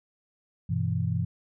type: chord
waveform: sine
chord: E minor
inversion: first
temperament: equal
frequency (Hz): 98 / 123.47 / 164.81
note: G2 / B2 / E3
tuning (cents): 0 / 0 / 0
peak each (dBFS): -29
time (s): 0.69-1.25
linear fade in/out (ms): 10
effects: none